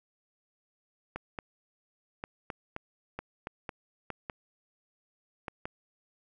clicks, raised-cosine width 0.5 ms, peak -21 dBFS, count 12, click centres 1.16 / 1.388 / 2.239 / 2.502 / 2.764 / 3.19 / 3.471 / 3.692 / 4.103 / 4.298 / 5.482 / 5.655 s, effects none

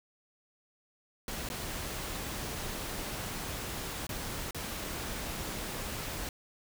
pink noise with dropouts, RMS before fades -38 dBFS, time 1.28-6.29 s, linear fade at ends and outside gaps 1 ms, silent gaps 1.489-1.5 / 4.068-4.092 / 4.509-4.546 s, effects none

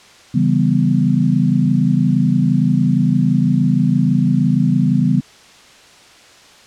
sine chord, C# half-diminished seventh, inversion none, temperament equal, 138.59 / 164.81 / 196 / 246.9 Hz, C#3 / E3 / G3 / B3, 0 / 0 / 0 / 0 cents, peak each -17 dBFS, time 0.34-5.21 s, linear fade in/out 10 ms, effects white hiss -44 dBFS RMS until 6.66 s + low-pass 6000 Hz 12 dB/octave

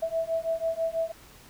sine beating tone pair, 653 / 659.1 Hz, E5 / E5, -17 / 0 cents, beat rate 6.1 Hz, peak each -29 dBFS, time 0.02-1.12 s, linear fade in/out 10 ms, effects pink hiss -52 dBFS RMS until 1.49 s

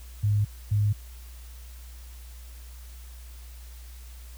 sine tone pair in turn, 103.83 / 103.83 Hz, G#2 / G#2, 0 / 0 cents, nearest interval unison, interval 0 cents, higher neither, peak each -20 dBFS, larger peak neither, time 0.23-0.45 / 0.71-0.93 s, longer neither, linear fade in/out 10 ms, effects added 60 Hz sine -41 dBFS peak until 4.37 s + white hiss -53 dBFS RMS until 4.37 s

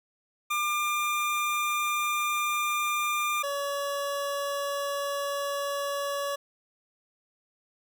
25% pulse tone pair in turn, 1198 / 565.4 Hz, D6 / C#5, +34 / +34 cents, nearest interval octave + minor second, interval 1300 cents, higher first, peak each -22 / -25 dBFS, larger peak first, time 0.5-3.43 / 3.43-6.36 s, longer neither, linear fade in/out 10 ms, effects none

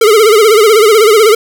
square tone with vibrato, 432 Hz, A4, 32 cents flat, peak -4 dBFS, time 0.01-1.35 s, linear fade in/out 5 ms, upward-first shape sine, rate 16 Hz, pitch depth 110 cents each way, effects none

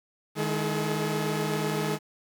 sawtooth tone cluster, 154.7 / 209.5 / 329.8 / 427 Hz, D#3 / G#3 / E4 / G#4, -10 / +15 / +1 / +48 cents, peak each -26 / -29 / -34 / -27 dBFS, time 0.35-1.99 s, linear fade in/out 50 ms, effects 9-bit

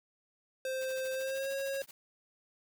square tone with pitch glide, 523 to 546.5 Hz, C5 to C#5, -1 to -25 cents, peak -34 dBFS, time 0.65-1.82 s, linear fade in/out 2 ms, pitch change +76 cents, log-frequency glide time 1.12-1.52 s
white noise with tremolo, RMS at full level -49 dBFS, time 0.81-1.91 s, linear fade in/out 2 ms, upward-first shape sine, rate 13 Hz, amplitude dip 100%
effects none

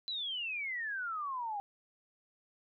sine exponential sweep, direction down, 4055 to 792 Hz, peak -35 dBFS, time 0.08-1.6 s, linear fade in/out 0 ms, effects none

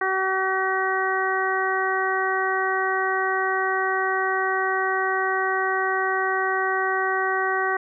harmonic tone, 380 Hz, F#4, 46 cents sharp, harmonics 1 / 2 / 3 / 4 / 5, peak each -27 / -27 / -27 / -27 / -27 dBFS, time 0.01-7.77 s, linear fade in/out 5 ms, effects none

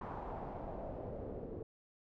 pink noise with low-pass filter sweep, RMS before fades -44 dBFS, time 0.01-1.63 s, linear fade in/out 5 ms, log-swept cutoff 1000 to 430 Hz, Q 2.7, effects none

